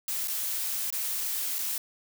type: noise with dropouts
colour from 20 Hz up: blue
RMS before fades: -31 dBFS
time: 0.08-1.78 s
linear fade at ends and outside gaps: 2 ms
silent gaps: 0.275-0.281 / 0.904-0.925 / 1.585-1.589 s
effects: none